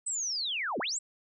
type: linear two-way sweep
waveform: sine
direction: down then up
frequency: 8210 to 185 to 8210 Hz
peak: -30 dBFS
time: 0.06-0.99 s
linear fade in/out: 10 ms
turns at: 0.79 s
effects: none